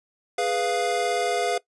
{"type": "chord", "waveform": "square", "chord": "F diminished", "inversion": "first", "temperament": "equal", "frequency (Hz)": [415.3, 493.9, 698.5], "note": ["Ab4", "Cb5", "F5"], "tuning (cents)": [0, 0, 0], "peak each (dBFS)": [-29, -28, -26], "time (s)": [0.38, 1.58], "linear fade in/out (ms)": 5, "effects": ["noise-tail reverb RT60 0.1 s tail -19 dB re dry", "resampled to 24000 Hz"]}